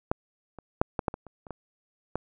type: clicks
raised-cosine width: 1 ms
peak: -10 / -28 / -6 / -13 / -11 / -21 / -30 / -30 / -22 / -14 dBFS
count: 10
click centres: 0.115 / 0.587 / 0.815 / 0.992 / 1.082 / 1.141 / 1.267 / 1.468 / 1.507 / 2.156 s
effects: none